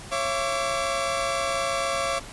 sawtooth tone cluster, 547 / 675 / 1158 Hz, C#5 / E5 / D6, -23 / +41 / -25 cents, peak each -25 dBFS, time 0.11-2.2 s, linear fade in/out 20 ms, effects pink hiss -41 dBFS RMS until 2.32 s + resampled to 24000 Hz

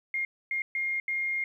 sine tone bursts at uneven times, 2128 Hz, C7, 29 cents sharp, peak -27 dBFS, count 4, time 0.14-0.25 / 0.51-0.62 / 0.75-1 / 1.08-1.44 s, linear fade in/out 2 ms, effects 11-bit

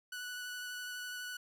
sawtooth tone with vibrato, 1480 Hz, F#6, in tune, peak -37 dBFS, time 0.12-1.37 s, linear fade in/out 5 ms, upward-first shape sine, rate 12 Hz, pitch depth 12 cents each way, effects none

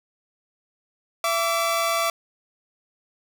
sawtooth tone pair together, 670 / 1156.3 Hz, E5 / D6, +28 / -27 cents, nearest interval major sixth, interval 945 cents, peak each -20 dBFS, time 1.24-2.1 s, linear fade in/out 2 ms, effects none

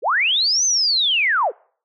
sine linear two-way sweep, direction up then down, 350 to 6272 to 350 Hz, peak -15 dBFS, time 0.02-1.52 s, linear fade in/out 50 ms, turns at 0.65 s, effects noise-tail reverb RT60 0.5 s tail -25 dB re dry

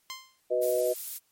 10% pulse tone with exponential decay, 1046.5 Hz, C6, in tune, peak -25 dBFS, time 0.1-0.4 s, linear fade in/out 0 ms, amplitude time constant 65 ms
sine chord, B major, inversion second, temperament equal with one note detuned, 370 / 493.9 / 624.1 Hz, F#4 / B4 / D#5, 0 / 0 / +5 cents, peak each -31 / -27 / -27 dBFS, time 0.5-0.94 s, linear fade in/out 20 ms
violet noise, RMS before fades -35 dBFS, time 0.61-1.19 s, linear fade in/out 20 ms
effects white hiss -70 dBFS RMS until 1.31 s + MP3 64 kbps

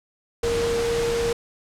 sine tone in noise, 467.2 Hz, A#4, 4 cents sharp, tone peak -21 dBFS, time 0.43-1.33 s, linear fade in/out 5 ms, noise pink, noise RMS -29 dBFS, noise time 0.43-1.33 s, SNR +5 dB, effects low-pass 8000 Hz 12 dB/octave

